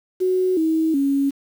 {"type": "tone with pitch steps", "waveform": "sine", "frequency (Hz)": [370, 320.2, 277.2], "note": ["F#4", "D#4", "C#4"], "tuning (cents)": [0, 50, 0], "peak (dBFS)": -16, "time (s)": [0.2, 1.31], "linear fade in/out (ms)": 20, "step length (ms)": 370, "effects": ["7-bit"]}